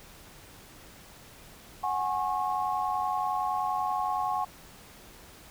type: chord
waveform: sine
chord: F# suspended second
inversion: none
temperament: equal with one note detuned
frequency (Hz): 740 / 830.6 / 1089.1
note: F#5 / G#5 / C#6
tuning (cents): 0 / 0 / -31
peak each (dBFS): -31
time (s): 1.83-4.45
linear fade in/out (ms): 10
effects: pink hiss -51 dBFS RMS until 5.5 s